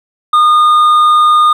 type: tone with hard clipping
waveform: sine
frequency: 1222 Hz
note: D#6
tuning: 32 cents flat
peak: -6 dBFS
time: 0.33-1.53 s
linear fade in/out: 5 ms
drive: 4 dB
effects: none